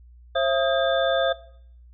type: tone cluster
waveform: sine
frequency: 535 / 671 / 1253 / 1609 / 3540 Hz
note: C5 / E5 / D#6 / G6 / A7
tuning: +38 / +31 / +12 / +45 / +10 cents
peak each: -23 / -23 / -31 / -30 / -30 dBFS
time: 0.35-1.33 s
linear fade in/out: 10 ms
effects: noise-tail reverb RT60 0.6 s tail -18 dB re dry + added 60 Hz sine -46 dBFS peak until 1.93 s